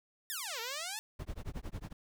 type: exponential two-way sweep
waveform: 5% pulse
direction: down then up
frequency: 1877 to 440 to 901 Hz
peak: -26 dBFS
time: 0.3-0.99 s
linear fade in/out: 0 ms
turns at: 0.6 s
type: noise with tremolo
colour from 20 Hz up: brown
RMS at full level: -38 dBFS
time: 1.19-1.93 s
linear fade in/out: 5 ms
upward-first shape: sine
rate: 11 Hz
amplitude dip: 100%
effects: none